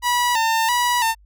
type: tone with vibrato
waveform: sawtooth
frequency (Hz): 936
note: A#5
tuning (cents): +7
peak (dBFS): -13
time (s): 0.02-1.15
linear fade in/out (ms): 50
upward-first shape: square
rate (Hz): 1.5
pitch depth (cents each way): 68
effects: added 50 Hz sine -48 dBFS peak until 1.25 s